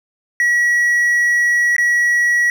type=tone with dropouts; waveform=triangle; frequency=1924 Hz; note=B6; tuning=46 cents flat; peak=-10 dBFS; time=0.4-2.5 s; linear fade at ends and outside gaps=1 ms; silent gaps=1.765-1.782 s; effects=none